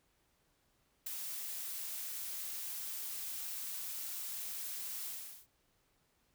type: noise with ADSR envelope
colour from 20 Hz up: blue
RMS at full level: -36 dBFS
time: 1.06-5.47 s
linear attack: 10 ms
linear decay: 3 ms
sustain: -6 dB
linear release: 410 ms
effects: pink hiss -75 dBFS RMS until 6.34 s